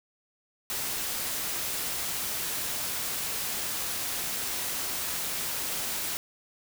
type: noise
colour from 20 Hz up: white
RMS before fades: -32 dBFS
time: 0.7-6.17 s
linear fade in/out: 0 ms
effects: none